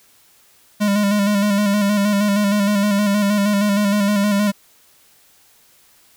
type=tone with vibrato; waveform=square; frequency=203.9 Hz; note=G#3; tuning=32 cents flat; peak=-15 dBFS; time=0.8-4.52 s; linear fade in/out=20 ms; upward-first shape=square; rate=6.4 Hz; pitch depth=37 cents each way; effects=white hiss -53 dBFS RMS until 6.16 s